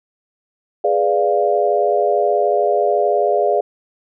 sine chord, G# diminished seventh, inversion none, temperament equal, 415.3 / 493.9 / 587.3 / 698.5 Hz, G#4 / B4 / D5 / F5, 0 / 0 / 0 / 0 cents, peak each -18 / -22 / -18 / -18 dBFS, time 0.84-3.61 s, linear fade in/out 5 ms, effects none

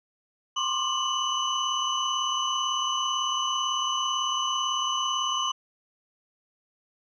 sine tone cluster, 1030 / 1068 / 1194 / 2970 / 6120 Hz, C6 / C6 / D6 / F#7 / G8, -28 / +35 / +28 / +6 / -42 cents, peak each -36 / -30 / -33 / -28 / -35 dBFS, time 0.56-5.52 s, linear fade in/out 10 ms, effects none

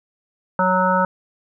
harmonic tone, 185 Hz, F#3, in tune, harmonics 1 / 3 / 5 / 7 / 8, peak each -22 / -21 / -19 / -21 / -24 dBFS, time 0.59-1.05 s, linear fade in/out 2 ms, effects none

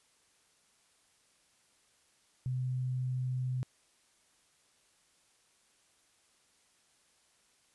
sine tone, 127.6 Hz, C3, 43 cents flat, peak -31 dBFS, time 2.46-3.63 s, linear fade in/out 0 ms, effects white hiss -69 dBFS RMS until 7.74 s + resampled to 24000 Hz

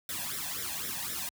white noise with flanger, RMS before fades -36 dBFS, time 0.09-1.29 s, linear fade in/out 2 ms, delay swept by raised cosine 0.53 to 1.19 ms, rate 3.9 Hz, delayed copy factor +0.9, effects high-pass 60 Hz 12 dB/octave

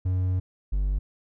triangle tone pair in turn, 92.2 / 48.84 Hz, F#2 / G1, -6 / -6 cents, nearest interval major seventh, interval 1100 cents, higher first, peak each -20 dBFS, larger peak neither, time 0.05-0.4 / 0.72-0.99 s, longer first, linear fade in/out 10 ms, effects none

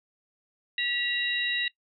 sine tone cluster, 1941 / 2777 / 3834 Hz, B6 / F7 / A#7, -31 / -10 / +48 cents, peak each -30 dBFS, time 0.78-1.68 s, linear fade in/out 2 ms, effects noise-tail reverb RT60 0.1 s tail -21 dB re dry

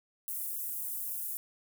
pink high-pass noise, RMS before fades -37 dBFS, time 0.28-1.37 s, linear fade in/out 0 ms, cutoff 11000 Hz, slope 24 dB/octave, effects none

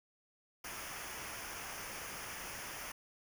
pink noise with comb filter, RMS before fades -45 dBFS, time 0.64-2.92 s, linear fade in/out 5 ms, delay 0.25 ms, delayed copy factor -0.7, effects none

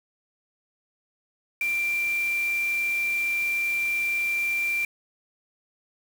sine tone in noise, 2363 Hz, D7, 10 cents sharp, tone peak -23 dBFS, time 1.61-4.85 s, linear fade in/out 2 ms, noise white, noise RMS -41 dBFS, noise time 1.61-4.85 s, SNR +15 dB, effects none

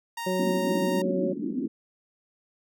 sawtooth tone, 930 Hz, A#5, 4 cents flat, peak -28 dBFS, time 0.17-1.02 s, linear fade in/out 5 ms
harmonic tone, 185 Hz, F#3, in tune, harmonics 1 / 2 / 3, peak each -29 / -29 / -29 dBFS, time 0.26-1.33 s, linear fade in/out 10 ms
pink band-pass noise, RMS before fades -30 dBFS, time 0.39-1.68 s, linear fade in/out 10 ms, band 200 to 330 Hz, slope 48 dB/octave
effects none

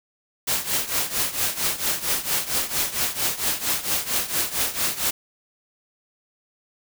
white noise with tremolo, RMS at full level -21 dBFS, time 0.47-5.11 s, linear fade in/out 10 ms, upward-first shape triangle, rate 4.4 Hz, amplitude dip 85%, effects none

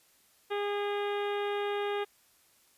harmonic tone, 408.4 Hz, G#4, 29 cents flat, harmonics 1 / 2 / 3 / 4 / 5 / 6 / 7 / 8 / 9, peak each -31 / -37 / -41 / -43 / -45 / -47 / -48 / -49 / -50 dBFS, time 0.5-2.05 s, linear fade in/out 20 ms, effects white hiss -65 dBFS RMS until 2.77 s + resampled to 32000 Hz

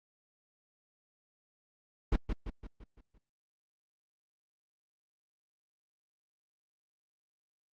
brown noise with echo, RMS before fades -25 dBFS, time 2.12-2.16 s, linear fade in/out 5 ms, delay 170 ms, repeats 6, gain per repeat -6 dB, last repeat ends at 3.18 s, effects low-pass 4000 Hz 12 dB/octave + Opus 32 kbps

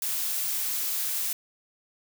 blue noise, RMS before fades -29 dBFS, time 0.02-1.33 s, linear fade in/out 2 ms, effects none

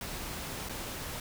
pink noise with dropouts, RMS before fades -39 dBFS, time 0.01-1.2 s, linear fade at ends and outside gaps 2 ms, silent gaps 0.689-0.694 s, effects none

